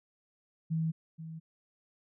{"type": "tone with echo", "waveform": "sine", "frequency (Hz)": 161.3, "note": "E3", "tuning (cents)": -37, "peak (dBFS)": -28, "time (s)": [0.7, 0.92], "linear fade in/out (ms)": 20, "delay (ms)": 480, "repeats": 1, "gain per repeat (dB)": -12, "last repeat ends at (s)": 1.4, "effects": []}